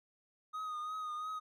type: tone with vibrato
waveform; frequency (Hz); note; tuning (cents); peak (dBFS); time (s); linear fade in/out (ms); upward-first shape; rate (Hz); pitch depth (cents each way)
triangle; 1244.5; D#6; 0; -36; 0.53-1.4; 20; triangle; 2.9; 43
effects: none